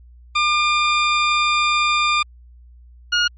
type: tone pair in turn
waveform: 20% pulse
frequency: 1200 / 1434.1 Hz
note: D6 / F6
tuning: +37 / +45 cents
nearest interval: minor third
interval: 308 cents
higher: second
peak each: -10 dBFS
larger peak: neither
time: 0.35-2.23 / 3.12-3.28 s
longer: first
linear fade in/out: 10 ms
effects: added 60 Hz sine -42 dBFS peak until 3.37 s + MP3 32 kbps